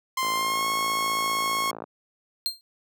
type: tone with pitch glide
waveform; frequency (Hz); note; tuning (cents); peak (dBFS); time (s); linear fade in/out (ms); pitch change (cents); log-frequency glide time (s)
sawtooth; 1046.5 to 1091.6; C6 to C#6; 0 to -27; -20; 0.17-1.71; 5; +73; 0.32-0.66
type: click train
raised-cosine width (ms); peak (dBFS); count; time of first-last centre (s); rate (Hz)
1; -21; 90; 0.23-1.839; 55.3
type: tone with exponential decay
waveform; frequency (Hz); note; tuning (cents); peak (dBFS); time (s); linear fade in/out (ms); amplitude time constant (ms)
40% pulse; 4186; C8; 0; -19; 2.46-2.61; 0; 31
effects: high-pass 200 Hz 12 dB/octave